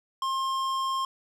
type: tone with tanh clipping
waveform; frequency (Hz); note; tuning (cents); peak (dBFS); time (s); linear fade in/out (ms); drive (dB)
sine; 1064; C6; +29; -28; 0.22-1.05; 2; 15
effects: none